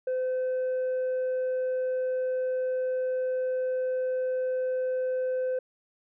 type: tone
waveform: sine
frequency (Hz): 512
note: C5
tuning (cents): -38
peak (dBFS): -23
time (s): 0.07-5.59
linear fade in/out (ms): 5
effects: tanh soft clip ceiling -25 dBFS